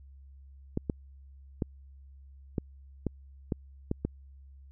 clicks, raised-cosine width 3 ms, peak -16 dBFS, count 8, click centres 0.774 / 0.898 / 1.622 / 2.582 / 3.067 / 3.522 / 3.914 / 4.05 s, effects added 68 Hz sine -49 dBFS peak until 4.71 s

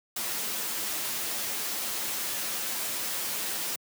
white noise with comb filter, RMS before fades -32 dBFS, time 0.16-3.76 s, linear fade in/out 5 ms, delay 9.2 ms, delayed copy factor +0.5, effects high-pass 150 Hz 12 dB/octave

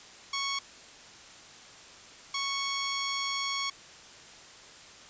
10% pulse tone bursts at uneven times, 1108 Hz, C#6, 1 cent flat, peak -21 dBFS, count 2, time 0.33-0.59 / 2.34-3.7 s, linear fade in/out 5 ms, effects white hiss -50 dBFS RMS until 5.09 s + resampled to 16000 Hz

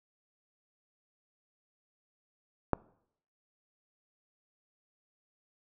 click, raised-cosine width 1 ms, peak -11 dBFS, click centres 2.733 s, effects noise-tail reverb RT60 0.7 s tail -23 dB re dry

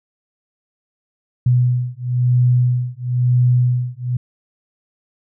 sine beating tone pair, 123.47 / 124.47 Hz, B2 / B2, 0 / +14 cents, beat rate 1 Hz, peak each -16 / -16 dBFS, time 1.46-4.17 s, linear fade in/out 5 ms, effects none

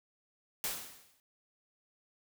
white noise with exponential decay, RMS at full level -33 dBFS, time 0.64-1.2 s, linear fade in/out 1 ms, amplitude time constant 120 ms, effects none

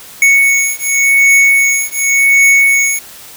square beating tone pair, 2217 / 2217.89 Hz, C#7 / C#7, 0 / 0 cents, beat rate 0.89 Hz, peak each -11 dBFS, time 0.22-2.99 s, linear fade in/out 2 ms, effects white hiss -34 dBFS RMS until 3.36 s

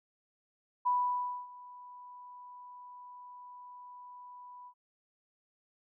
sine tone with ADSR envelope, 987.8 Hz, B5, in tune, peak -25 dBFS, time 0.85-4.74 s, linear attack 19 ms, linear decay 600 ms, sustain -22 dB, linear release 70 ms, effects none

